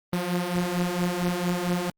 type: beating tone pair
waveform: sawtooth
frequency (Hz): 174.2 / 178.6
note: F3 / F3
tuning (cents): -4 / +39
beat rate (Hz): 4.4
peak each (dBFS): -25 / -22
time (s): 0.13-1.9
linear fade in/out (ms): 0
effects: Opus 24 kbps